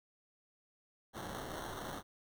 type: noise with sample-and-hold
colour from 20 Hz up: white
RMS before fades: -44 dBFS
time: 1.13-2.03 s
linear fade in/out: 50 ms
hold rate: 2450 Hz
effects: none